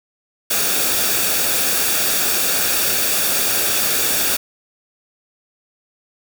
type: noise with comb filter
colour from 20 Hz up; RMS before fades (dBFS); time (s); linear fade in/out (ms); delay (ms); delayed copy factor
white; -18; 0.5-4.37; 10; 0.98; -0.5
effects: none

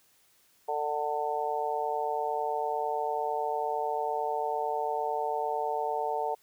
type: harmonic tone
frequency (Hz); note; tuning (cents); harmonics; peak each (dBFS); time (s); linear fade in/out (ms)
148.9; D3; +24; 3 / 4 / 5 / 6; -34 / -36 / -32 / -33; 0.68-6.35; 10
effects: white hiss -65 dBFS RMS until 6.42 s

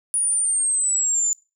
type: exponential sweep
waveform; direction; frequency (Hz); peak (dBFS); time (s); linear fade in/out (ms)
sine; down; 9740 to 7040; -18; 0.14-1.33; 0
effects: noise-tail reverb RT60 0.3 s tail -24 dB re dry

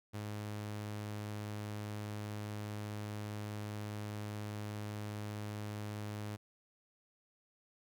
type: tone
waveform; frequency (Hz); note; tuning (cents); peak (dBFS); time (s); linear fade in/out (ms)
sawtooth; 104.9; G#2; +18; -36; 0.13-6.37; 20
effects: none

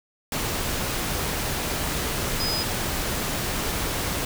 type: tone in noise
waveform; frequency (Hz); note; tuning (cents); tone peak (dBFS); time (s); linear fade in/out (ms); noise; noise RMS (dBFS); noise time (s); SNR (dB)
sine; 5000; D#8; +8; -26; 2.4-2.63; 2; pink; -27; 0.32-4.25; -2
effects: none

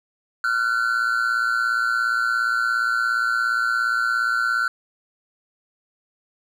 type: tone pair together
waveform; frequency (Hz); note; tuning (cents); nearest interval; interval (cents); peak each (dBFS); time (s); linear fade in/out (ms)
triangle; 1380 / 1497.2; F6 / F#6; -21 / +20; minor second; 141; -20; 0.44-4.68; 2
effects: none

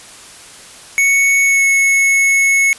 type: tone with pitch glide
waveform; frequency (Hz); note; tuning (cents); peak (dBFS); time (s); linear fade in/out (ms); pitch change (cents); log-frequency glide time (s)
square; 2217 to 2197; C#7 to C#7; 0 to -16; -10; 0.98-2.73; 0; -16; 1.43-1.64
effects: white hiss -37 dBFS RMS until 2.78 s + resampled to 24000 Hz

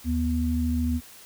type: tone pair together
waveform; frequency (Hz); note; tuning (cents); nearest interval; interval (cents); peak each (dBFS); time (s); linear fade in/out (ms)
sine; 76.82 / 243.9; D#2 / B3; -22 / -21; octave + minor sixth; 2001; -25; 0.04-1.01; 50
effects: white hiss -48 dBFS RMS until 1.25 s

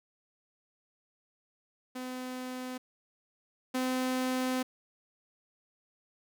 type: tone pair in turn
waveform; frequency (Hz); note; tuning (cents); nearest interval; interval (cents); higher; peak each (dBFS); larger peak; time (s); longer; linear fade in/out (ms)
sawtooth; 254.2 / 256.4; C4 / C4; -50 / -35; unison; 15; second; -33 / -25; second; 1.95-2.78 / 3.74-4.63; second; 10
effects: none

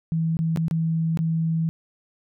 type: tone with dropouts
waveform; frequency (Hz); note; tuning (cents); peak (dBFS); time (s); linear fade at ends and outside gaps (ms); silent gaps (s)
sine; 162.7; E3; -22; -20; 0.12-1.69; 0; 0.369-0.39 / 0.561-0.573 / 0.682-0.711 / 1.173-1.19
effects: none

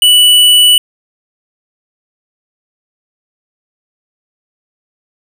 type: tone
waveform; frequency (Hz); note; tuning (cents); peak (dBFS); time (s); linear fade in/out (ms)
square; 2960; F#7; 0; -4; 0.02-0.78; 2
effects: none

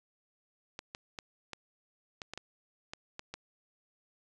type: clicks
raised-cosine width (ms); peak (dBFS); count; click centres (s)
0.2; -23; 10; 0.791 / 0.949 / 1.188 / 1.533 / 2.218 / 2.336 / 2.376 / 2.935 / 3.194 / 3.34
effects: resampled to 22050 Hz

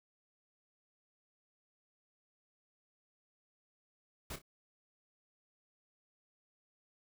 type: noise with echo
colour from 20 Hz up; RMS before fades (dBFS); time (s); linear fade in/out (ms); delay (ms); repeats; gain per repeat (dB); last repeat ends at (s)
pink; -43; 4.3-4.36; 5; 29; 2; -10; 4.418
effects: none

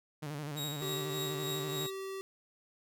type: tone with vibrato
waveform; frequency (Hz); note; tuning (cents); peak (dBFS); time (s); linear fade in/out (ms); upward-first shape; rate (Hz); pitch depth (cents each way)
sawtooth; 147.5; D3; +8; -34; 0.22-1.87; 10; square; 12; 65
type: tone with tremolo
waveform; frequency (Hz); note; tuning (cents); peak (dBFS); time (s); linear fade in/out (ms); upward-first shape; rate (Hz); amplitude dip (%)
sawtooth; 3794; A#7; +30; -33; 0.56-1.91; 20; triangle; 3.4; 70
type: tone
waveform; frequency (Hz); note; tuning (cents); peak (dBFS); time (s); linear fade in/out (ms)
square; 386; G4; -27; -39; 0.82-2.21; 0
effects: none

